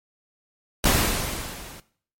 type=noise with level ramp; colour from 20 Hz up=pink; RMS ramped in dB=-17 to -43 dBFS; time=0.84-1.8 s; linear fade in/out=2 ms; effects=noise-tail reverb RT60 0.5 s tail -18 dB re dry + MP3 64 kbps